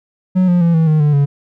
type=tone with pitch steps; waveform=triangle; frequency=184.6 / 176.67 / 169.08 / 161.82 / 154.87 / 148.22 / 141.85 Hz; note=F#3 / F3 / E3 / E3 / D#3 / D3 / C#3; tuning=-4 / +20 / +44 / -32 / -8 / +16 / +40 cents; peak=-7 dBFS; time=0.35-1.26 s; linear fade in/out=20 ms; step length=130 ms; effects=none